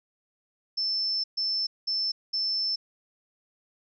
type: tone bursts at uneven times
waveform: sine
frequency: 5300 Hz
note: E8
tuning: 9 cents sharp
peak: -25 dBFS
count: 4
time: 0.77-1.24 / 1.37-1.67 / 1.87-2.12 / 2.33-2.76 s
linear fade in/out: 10 ms
effects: none